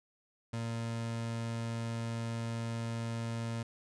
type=tone; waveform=30% pulse; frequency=115.3 Hz; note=A#2; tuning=19 cents flat; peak=-32 dBFS; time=0.53-3.63 s; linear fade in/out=5 ms; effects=resampled to 22050 Hz